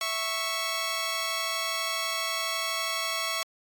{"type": "tone pair together", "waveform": "10% pulse", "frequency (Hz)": [658.8, 1108.7], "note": ["E5", "C#6"], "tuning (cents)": [-1, 0], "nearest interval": "major sixth", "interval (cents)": 901, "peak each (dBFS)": [-24, -21], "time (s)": [0.01, 3.43], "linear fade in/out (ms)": 2, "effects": ["AAC 64 kbps"]}